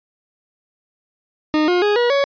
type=tone with pitch steps; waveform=40% pulse; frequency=306.8 / 356.5 / 414.3 / 481.4 / 559.4 Hz; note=D#4 / F4 / G#4 / B4 / C#5; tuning=-24 / +36 / -4 / -44 / +16 cents; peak=-13 dBFS; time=1.54-2.24 s; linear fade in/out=0 ms; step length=140 ms; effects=resampled to 11025 Hz